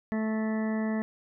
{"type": "harmonic tone", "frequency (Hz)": 218.7, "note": "A3", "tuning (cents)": -10, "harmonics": [1, 2, 3, 4, 5, 6, 8, 9], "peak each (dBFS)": [-27, -38, -38, -44, -46, -50, -43, -45], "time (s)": [0.12, 1.02], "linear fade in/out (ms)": 0, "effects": []}